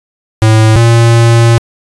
square tone pair in turn, 110 / 116.38 Hz, A2 / A#2, 0 / -2 cents, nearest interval minor second, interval 98 cents, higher second, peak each -4 dBFS, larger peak neither, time 0.42-0.76 / 0.76-1.58 s, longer second, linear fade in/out 0 ms, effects resampled to 24000 Hz

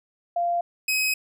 sine / sawtooth tone pair in turn, 693 / 2536 Hz, F5 / D#7, -14 / +32 cents, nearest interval octave + minor seventh, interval 2246 cents, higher second, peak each -21 / -18 dBFS, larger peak second, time 0.36-0.61 / 0.88-1.14 s, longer second, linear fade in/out 5 ms, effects none

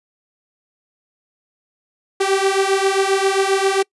sawtooth beating tone pair, 384.9 / 392.4 Hz, G4 / G4, -32 / +2 cents, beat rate 7.5 Hz, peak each -14 dBFS, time 2.2-3.83 s, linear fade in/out 10 ms, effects noise-tail reverb RT60 0.1 s tail -26 dB re dry + resampled to 24000 Hz

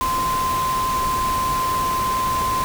sine tone in noise, 1037 Hz, C6, 16 cents flat, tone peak -19 dBFS, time 0.01-2.64 s, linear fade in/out 0 ms, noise pink, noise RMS -28 dBFS, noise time 0.01-2.64 s, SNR +6 dB, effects none

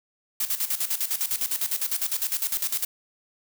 blue noise with tremolo, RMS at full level -25 dBFS, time 0.4-2.85 s, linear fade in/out 5 ms, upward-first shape square, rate 9.9 Hz, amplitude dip 75%, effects none

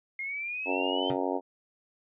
sine exponential sweep, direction up, 2124 to 3111 Hz, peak -32 dBFS, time 0.19-1.1 s, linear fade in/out 2 ms
harmonic tone, 92.4 Hz, F#2, 2 cents flat, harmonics 3 / 4 / 5 / 6 / 7 / 8 / 9 / 10, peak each -33 / -34 / -35 / -36 / -36 / -37 / -38 / -38 dBFS, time 0.65-1.41 s, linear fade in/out 50 ms
25% pulse tone with exponential decay, 137.7 Hz, C#3, 11 cents flat, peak -26 dBFS, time 1.1-1.22 s, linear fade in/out 2 ms, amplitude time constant 24 ms
effects resampled to 8000 Hz

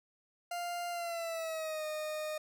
40% pulse tone with pitch glide, 698.5 to 615.1 Hz, F5 to D#5, 0 to -20 cents, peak -35 dBFS, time 0.51-2.38 s, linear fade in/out 5 ms, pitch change -220 cents, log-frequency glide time 0.9-1.85 s, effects none

